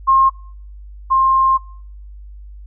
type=tone pair in turn; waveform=sine; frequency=1069 / 1060.4 Hz; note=C6 / C6; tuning=+37 / +23 cents; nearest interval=unison; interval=14 cents; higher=first; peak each=-8 / -10 dBFS; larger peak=first; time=0.07-0.3 / 1.1-1.58 s; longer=second; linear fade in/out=20 ms; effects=noise-tail reverb RT60 0.6 s tail -25 dB re dry + added 50 Hz sine -33 dBFS peak until 2.66 s